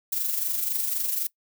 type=noise with amplitude modulation; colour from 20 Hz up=violet; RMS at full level=-25 dBFS; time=0.12-1.27 s; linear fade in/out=5 ms; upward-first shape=sine; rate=23.9 Hz; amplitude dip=50%; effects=noise-tail reverb RT60 0.1 s tail -22 dB re dry